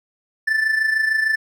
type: tone with amplitude modulation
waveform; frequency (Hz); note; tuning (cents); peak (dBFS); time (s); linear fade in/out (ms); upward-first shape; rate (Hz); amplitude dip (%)
triangle; 1760; A6; 0; -12; 0.47-1.36; 10; sine; 26.6; 60
effects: none